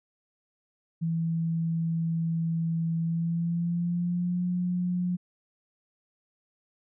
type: tone with pitch glide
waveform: sine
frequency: 164.81 to 178.69 Hz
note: E3 to F3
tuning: 0 to +40 cents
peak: -25 dBFS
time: 1.01-5.17 s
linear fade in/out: 20 ms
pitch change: +140 cents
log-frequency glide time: 2.99-4.44 s
effects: none